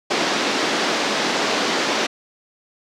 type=band-pass noise; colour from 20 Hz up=pink; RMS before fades=-21 dBFS; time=0.1-2.07 s; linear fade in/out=10 ms; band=240 to 5800 Hz; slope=24 dB/octave; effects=none